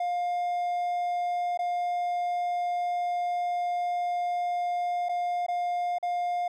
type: tone with dropouts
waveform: triangle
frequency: 707 Hz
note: F5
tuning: 21 cents sharp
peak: -24 dBFS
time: 0-6.48 s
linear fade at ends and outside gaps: 5 ms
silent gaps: 1.575-1.59 / 5.087-5.092 / 5.465-5.483 / 5.985-6.027 s
effects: none